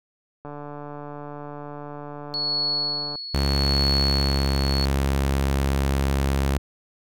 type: click train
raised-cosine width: 1 ms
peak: -23 dBFS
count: 396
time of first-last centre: 0.45-3.155 s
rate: 146 Hz
type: tone with tremolo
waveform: sine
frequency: 4377 Hz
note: C#8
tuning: 23 cents flat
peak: -21 dBFS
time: 2.34-4.85 s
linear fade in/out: 0 ms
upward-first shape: sine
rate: 0.8 Hz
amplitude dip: 70%
type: tone with pitch glide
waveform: sawtooth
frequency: 69.3 to 68.42 Hz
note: C#2 to C#2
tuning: 0 to -22 cents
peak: -16 dBFS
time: 3.34-6.58 s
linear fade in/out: 5 ms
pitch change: -22 cents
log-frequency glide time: 3.99-4.5 s
effects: none